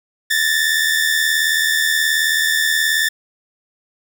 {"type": "tone pair together", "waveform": "sawtooth", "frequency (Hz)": [1738, 1816.7], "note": ["A6", "A#6"], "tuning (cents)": [-22, -45], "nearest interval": "minor second", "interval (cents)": 77, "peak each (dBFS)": -14, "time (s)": [0.3, 3.09], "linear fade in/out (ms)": 10, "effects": []}